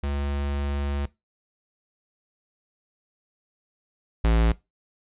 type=tone pair in turn; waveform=square; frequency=70.9 / 56.16 Hz; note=C#2 / A1; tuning=+40 / +36 cents; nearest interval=major third; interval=404 cents; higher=first; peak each=-26 / -18 dBFS; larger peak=second; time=0.03-1.06 / 4.24-4.52 s; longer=first; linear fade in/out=5 ms; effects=noise-tail reverb RT60 0.2 s tail -19 dB re dry + resampled to 8000 Hz